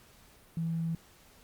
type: tone with tanh clipping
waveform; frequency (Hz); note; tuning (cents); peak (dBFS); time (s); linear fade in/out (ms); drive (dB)
triangle; 164.81; E3; 0; -29; 0.57-0.95; 2; 2
effects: pink hiss -59 dBFS RMS until 1.43 s + Opus 48 kbps